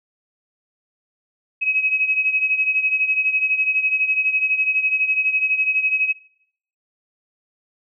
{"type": "beating tone pair", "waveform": "sine", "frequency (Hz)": [2547, 2559], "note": ["D#7", "D#7"], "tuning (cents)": [40, 48], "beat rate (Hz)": 12, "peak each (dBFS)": [-18, -23], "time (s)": [1.61, 6.13], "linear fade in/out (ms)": 20, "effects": ["noise-tail reverb RT60 0.7 s tail -21 dB re dry"]}